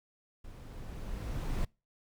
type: noise with level ramp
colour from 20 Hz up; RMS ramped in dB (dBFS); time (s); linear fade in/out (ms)
brown; -48 to -32; 0.44-1.65; 5
effects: noise-tail reverb RT60 0.3 s tail -26 dB re dry